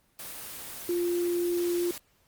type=tone in noise; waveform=sine; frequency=349.2 Hz; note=F4; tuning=in tune; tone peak=-25 dBFS; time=0.89-1.91 s; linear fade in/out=2 ms; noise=white; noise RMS=-40 dBFS; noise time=0.19-1.98 s; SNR=+12 dB; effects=pink hiss -67 dBFS RMS until 2.27 s + Opus 24 kbps